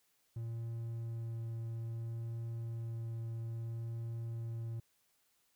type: tone with vibrato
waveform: triangle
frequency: 114.9 Hz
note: A#2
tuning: 25 cents flat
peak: -36 dBFS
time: 0.36-4.8 s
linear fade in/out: 5 ms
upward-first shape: sine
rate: 0.6 Hz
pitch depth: 8 cents each way
effects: white hiss -75 dBFS RMS until 5.55 s